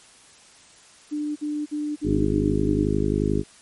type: tone bursts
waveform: sine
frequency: 297.9 Hz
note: D4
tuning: 25 cents sharp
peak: -24 dBFS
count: 6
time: 1.11-2.865 s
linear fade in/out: 20 ms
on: 250 ms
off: 51 ms
type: harmonic tone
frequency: 51.3 Hz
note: G#1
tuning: 21 cents flat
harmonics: 1 / 2 / 3 / 4 / 5 / 6 / 7 / 8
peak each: -28 / -28 / -28 / -28 / -28 / -28 / -28 / -28 dBFS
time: 2.03-3.44 s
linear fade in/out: 50 ms
effects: white hiss -51 dBFS RMS until 3.61 s + MP3 48 kbps